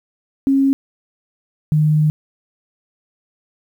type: tone pair in turn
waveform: sine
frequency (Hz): 272.3 / 152.82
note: C#4 / D#3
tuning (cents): -31 / -31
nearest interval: minor seventh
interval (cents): 1000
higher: first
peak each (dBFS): -11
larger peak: neither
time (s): 0.47-0.73 / 1.72-2.1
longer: second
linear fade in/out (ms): 0
effects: 8-bit